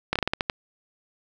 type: slowing click train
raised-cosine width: 0.3 ms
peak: -7 dBFS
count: 8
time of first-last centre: 0.13-0.498 s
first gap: 26 ms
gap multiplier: 1.23
effects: none